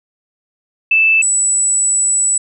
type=tone pair in turn; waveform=sine; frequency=2637 / 7902 Hz; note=E7 / B8; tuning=0 / 0 cents; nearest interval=octave + perfect fifth; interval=1900 cents; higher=second; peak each=-8 / -11 dBFS; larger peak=first; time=0.91-1.22 / 1.22-2.38 s; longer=second; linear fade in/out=5 ms; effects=none